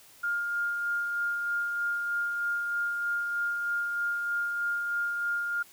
sine tone with tremolo, 1410 Hz, F6, 16 cents sharp, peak -26 dBFS, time 0.23-5.63 s, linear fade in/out 10 ms, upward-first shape sine, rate 3.2 Hz, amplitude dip 30%, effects white hiss -55 dBFS RMS until 5.72 s

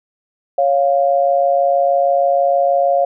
sine tone pair together, 554.4 / 700.7 Hz, C#5 / F5, 0 / +6 cents, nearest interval major third, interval 406 cents, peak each -14 dBFS, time 0.58-3.05 s, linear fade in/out 5 ms, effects none

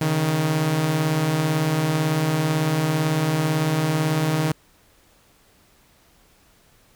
sawtooth beating tone pair, 138.59 / 156.59 Hz, C#3 / D#3, 0 / +11 cents, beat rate 18 Hz, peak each -23 / -16 dBFS, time 0.01-4.52 s, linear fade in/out 5 ms, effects pink hiss -57 dBFS RMS until 6.95 s

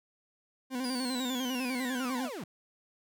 40% pulse tone with vibrato, 253.8 Hz, B3, 47 cents sharp, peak -31 dBFS, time 0.7-2.3 s, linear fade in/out 50 ms, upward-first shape square, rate 10 Hz, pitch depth 57 cents each way
35% pulse linear sweep, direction down, 4944 to 135.9 Hz, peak -36 dBFS, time 0.84-2.44 s, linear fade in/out 2 ms
effects none

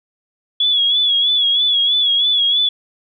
sine tone with vibrato, 3381 Hz, G#7, 30 cents sharp, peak -12 dBFS, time 0.6-2.69 s, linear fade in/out 5 ms, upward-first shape sine, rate 3.1 Hz, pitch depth 58 cents each way, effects none

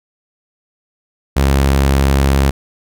sawtooth tone, 68.4 Hz, C#2, 23 cents flat, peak -6 dBFS, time 1.36-2.51 s, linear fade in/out 10 ms, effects none

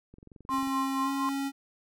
click train, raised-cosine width 3 ms, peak -37 dBFS, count 13, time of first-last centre 0.14-0.673 s, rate 22.5 Hz
square tone with pitch glide, 270 to 275.5 Hz, C#4 to C#4, -45 to -11 cents, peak -30 dBFS, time 0.49-1.52 s, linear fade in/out 50 ms, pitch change +34 cents, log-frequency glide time 1.02-1.08 s
sine tone with tremolo, 1054 Hz, C6, 12 cents sharp, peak -27 dBFS, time 0.49-1.29 s, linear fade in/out 0 ms, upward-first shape sine, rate 4.2 Hz, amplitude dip 75%
effects none

